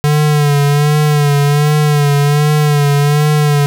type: tone with vibrato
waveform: square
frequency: 146.83 Hz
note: D3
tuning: in tune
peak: -9 dBFS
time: 0.04-3.66 s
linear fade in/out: 0 ms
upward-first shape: sine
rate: 1.3 Hz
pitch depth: 47 cents each way
effects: none